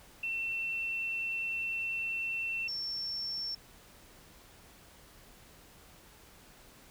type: tone pair in turn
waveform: sine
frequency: 2695 / 5432 Hz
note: E7 / F8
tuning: +38 / -49 cents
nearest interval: octave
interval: 1213 cents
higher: second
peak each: -32 / -34 dBFS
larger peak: first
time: 0.23-2.68 / 2.68-3.55 s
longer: first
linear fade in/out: 5 ms
effects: pink hiss -57 dBFS RMS until 6.9 s